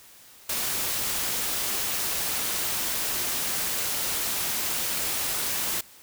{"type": "noise", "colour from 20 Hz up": "white", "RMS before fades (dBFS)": -28, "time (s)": [0.49, 5.81], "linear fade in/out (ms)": 5, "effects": ["white hiss -51 dBFS RMS until 6.02 s"]}